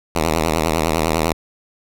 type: tone with vibrato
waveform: 5% pulse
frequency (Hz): 80.3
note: E2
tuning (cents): -45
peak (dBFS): -5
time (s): 0.15-1.33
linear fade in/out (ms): 5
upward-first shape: triangle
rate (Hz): 10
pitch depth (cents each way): 130
effects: none